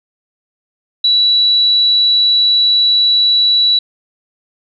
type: tone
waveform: sine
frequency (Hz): 3932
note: B7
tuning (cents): -8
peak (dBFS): -8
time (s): 1.04-3.79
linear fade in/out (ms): 5
effects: none